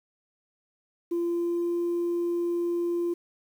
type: tone with pitch glide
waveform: sine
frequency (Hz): 342.9 to 345.3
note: F4 to F4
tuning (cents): -32 to -20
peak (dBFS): -23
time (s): 1.11-3.14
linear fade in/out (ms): 10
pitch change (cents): +12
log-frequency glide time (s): 1.23-1.77
effects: tanh soft clip ceiling -22 dBFS + 9-bit